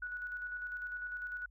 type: tone with tremolo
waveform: sine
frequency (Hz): 1471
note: F#6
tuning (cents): -11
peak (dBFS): -37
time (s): 0.02-1.46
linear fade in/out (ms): 5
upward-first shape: square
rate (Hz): 10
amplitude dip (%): 35
effects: added 50 Hz sine -58 dBFS peak until 1.5 s

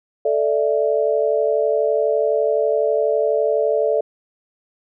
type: chord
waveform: sine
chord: A suspended fourth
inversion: none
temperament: equal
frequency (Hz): 440 / 587.3 / 659.3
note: A4 / D5 / E5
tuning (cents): 0 / 0 / 0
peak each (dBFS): -19 / -19 / -22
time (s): 0.25-4.01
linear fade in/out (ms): 5
effects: none

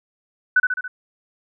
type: tone with echo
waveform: sine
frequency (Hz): 1497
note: F#6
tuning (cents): +20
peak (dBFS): -11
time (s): 0.56-0.6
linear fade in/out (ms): 5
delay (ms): 70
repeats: 4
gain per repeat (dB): -4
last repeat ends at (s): 0.88
effects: none

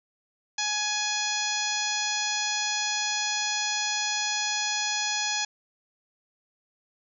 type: harmonic tone with a mistuned harmonic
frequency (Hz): 840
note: G#5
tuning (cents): +19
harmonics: 1 / 2 / 3 / 4 / 5 / 6 / 7 / 8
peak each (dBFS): -34 / -34 / -34 / -34 / -34 / -34 / -34 / -34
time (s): 0.58-5.45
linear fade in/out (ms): 5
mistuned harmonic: 3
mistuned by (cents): -24
effects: none

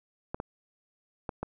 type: clicks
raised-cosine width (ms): 1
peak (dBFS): -19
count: 4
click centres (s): 0.345 / 0.401 / 1.292 / 1.43
effects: none

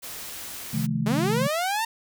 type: noise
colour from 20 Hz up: white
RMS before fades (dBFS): -37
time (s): 0.02-0.87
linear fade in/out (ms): 20
type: chord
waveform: sine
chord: F dominant seventh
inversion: second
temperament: just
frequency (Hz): 130.96 / 157.15 / 174.61 / 218.3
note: C3 / Eb3 / F3 / A3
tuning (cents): +2 / +18 / 0 / -13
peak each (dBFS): -29 / -28 / -32 / -27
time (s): 0.73-1.48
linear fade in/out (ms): 10
type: linear sweep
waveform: sawtooth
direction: up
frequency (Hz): 196 to 924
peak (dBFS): -20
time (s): 1.06-1.85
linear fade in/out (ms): 5
effects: none

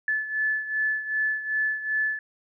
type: beating tone pair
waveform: sine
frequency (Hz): 1733 / 1735.6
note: A6 / A6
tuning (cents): -27 / -24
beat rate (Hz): 2.6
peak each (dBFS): -25 / -30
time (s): 0.08-2.19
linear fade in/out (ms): 2
effects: none

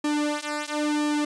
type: tone with flanger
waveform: sawtooth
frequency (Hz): 297.7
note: D4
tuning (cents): +24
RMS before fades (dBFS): -26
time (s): 0.04-1.25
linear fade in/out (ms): 5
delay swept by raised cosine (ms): 1.4 to 3.7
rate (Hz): 0.99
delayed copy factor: -0.95
effects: resampled to 22050 Hz

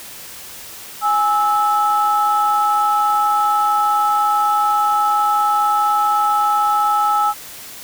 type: tone pair together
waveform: sine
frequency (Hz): 830.6 / 1306.4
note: G#5 / E6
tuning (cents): 0 / -16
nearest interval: minor sixth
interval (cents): 784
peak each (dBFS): -15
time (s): 1.01-7.34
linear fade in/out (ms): 50
effects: tanh soft clip ceiling -7 dBFS + white hiss -35 dBFS RMS until 7.83 s

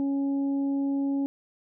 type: harmonic tone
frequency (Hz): 277.2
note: C#4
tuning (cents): 0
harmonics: 1 / 2 / 3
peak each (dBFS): -24 / -41 / -45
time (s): 0-1.26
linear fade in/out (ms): 0
effects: none

